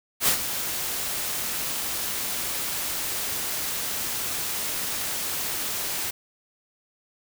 white noise with ADSR envelope, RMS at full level -19 dBFS, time 0.2-6.11 s, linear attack 74 ms, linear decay 93 ms, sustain -10 dB, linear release 9 ms, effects none

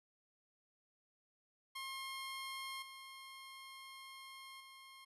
15% pulse tone with level steps, 1069 Hz, C6, 37 cents sharp, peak -37 / -45 / -49 dBFS, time 1.75-5.05 s, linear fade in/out 10 ms, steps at 2.82 / 4.6 s, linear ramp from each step 5 ms, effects resampled to 32000 Hz

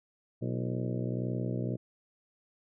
harmonic tone with a mistuned harmonic, 61.74 Hz, B1, in tune, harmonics 2 / 3 / 4 / 5 / 6 / 7 / 8 / 9 / 10, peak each -33 / -37 / -39 / -41 / -43 / -44 / -45 / -46 / -47 dBFS, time 0.41-1.77 s, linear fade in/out 20 ms, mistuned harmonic 5, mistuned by +94 cents, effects none

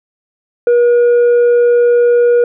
sine tone with tanh clipping, 480 Hz, B4, 49 cents flat, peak -7 dBFS, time 0.67-2.44 s, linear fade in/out 2 ms, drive 3 dB, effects none

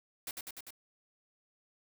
white noise with echo, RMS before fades -40 dBFS, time 0.27-0.31 s, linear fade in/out 2 ms, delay 99 ms, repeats 4, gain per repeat -2 dB, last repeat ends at 0.706 s, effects none

